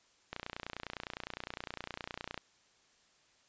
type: click train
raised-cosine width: 0.3 ms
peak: -23 dBFS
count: 62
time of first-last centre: 0.33-2.377 s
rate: 29.8 Hz
effects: white hiss -68 dBFS RMS until 3.48 s + resampled to 16000 Hz